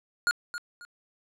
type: tone with echo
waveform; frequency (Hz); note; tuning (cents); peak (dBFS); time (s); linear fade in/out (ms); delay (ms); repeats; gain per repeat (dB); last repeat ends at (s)
square; 1431; F6; +42; -22; 0.27-0.31; 0; 270; 2; -11; 0.85
effects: low-pass 9000 Hz 12 dB/octave

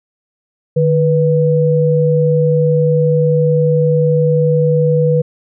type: tone pair together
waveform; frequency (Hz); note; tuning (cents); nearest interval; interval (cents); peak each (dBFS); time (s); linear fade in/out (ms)
sine; 151.9 / 490.4; D#3 / B4; -41 / -12; octave + minor sixth; 2029; -12; 0.76-5.22; 10
effects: none

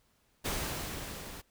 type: noise with level ramp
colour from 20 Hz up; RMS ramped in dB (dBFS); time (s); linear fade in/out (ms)
pink; -33 to -46; 0.44-1.42; 20
effects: pink hiss -71 dBFS RMS until 1.5 s

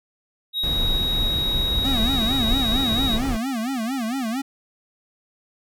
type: tone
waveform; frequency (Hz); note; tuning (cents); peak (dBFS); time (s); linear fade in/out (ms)
triangle; 3800; A#7; +33; -20; 0.53-3.19; 50
type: noise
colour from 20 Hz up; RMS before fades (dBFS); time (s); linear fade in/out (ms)
brown; -25; 0.63-3.37; 5
type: tone with vibrato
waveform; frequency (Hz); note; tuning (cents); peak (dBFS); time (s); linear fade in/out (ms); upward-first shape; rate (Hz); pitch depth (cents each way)
square; 244.8; B3; -15; -24; 1.84-4.42; 10; sine; 4.4; 200
effects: none

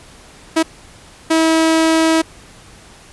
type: tone bursts at uneven times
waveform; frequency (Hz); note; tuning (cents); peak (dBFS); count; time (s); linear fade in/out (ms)
sawtooth; 322.8; E4; -36; -7; 2; 0.56-0.63 / 1.3-2.22; 10
effects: pink hiss -42 dBFS RMS until 3.12 s + resampled to 24000 Hz

